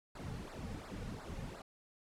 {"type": "noise with flanger", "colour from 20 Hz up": "brown", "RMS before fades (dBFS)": -45, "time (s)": [0.15, 1.62], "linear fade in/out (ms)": 5, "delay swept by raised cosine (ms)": [0.31, 3.11], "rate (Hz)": 2.8, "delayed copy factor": -0.85, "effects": ["low-pass 11000 Hz 12 dB/octave"]}